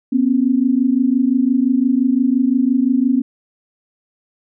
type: tone pair together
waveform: sine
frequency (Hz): 245 / 270.8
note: B3 / C#4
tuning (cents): -14 / -40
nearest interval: major second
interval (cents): 174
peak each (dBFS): -15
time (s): 0.12-3.22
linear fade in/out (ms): 10
effects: none